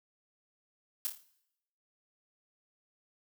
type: noise with echo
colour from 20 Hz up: blue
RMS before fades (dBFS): -32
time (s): 1.05-1.07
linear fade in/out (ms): 0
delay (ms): 27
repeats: 6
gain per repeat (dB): -6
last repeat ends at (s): 1.232
effects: noise-tail reverb RT60 0.8 s tail -18 dB re dry